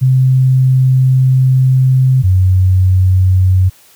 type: tone pair in turn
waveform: sine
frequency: 130.2 / 92.95 Hz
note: C3 / F#2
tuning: -8 / +8 cents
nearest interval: tritone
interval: 584 cents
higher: first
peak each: -6 dBFS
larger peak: neither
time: 0.01-2.23 / 2.23-3.7 s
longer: first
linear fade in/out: 20 ms
effects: white hiss -45 dBFS RMS until 3.95 s